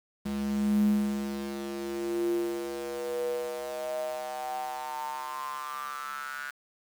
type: tone with high-pass filter sweep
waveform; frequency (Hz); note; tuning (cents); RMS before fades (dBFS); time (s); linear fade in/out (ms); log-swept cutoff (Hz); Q
square; 69.3; C#2; 0; -32; 0.25-6.51; 10; 170 to 1500; 9.9
effects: 8-bit